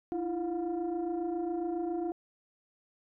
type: tone cluster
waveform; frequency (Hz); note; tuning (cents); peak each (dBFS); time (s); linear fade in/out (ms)
sine; 313.4 / 340.7 / 715; D#4 / F4 / F5; +13 / -43 / +41; -37 / -31 / -38; 0.12-2.12; 0
effects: tanh soft clip ceiling -25 dBFS